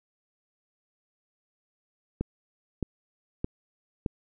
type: click train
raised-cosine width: 3 ms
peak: -15 dBFS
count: 4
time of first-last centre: 2.21-4.062 s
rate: 1.62 Hz
effects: none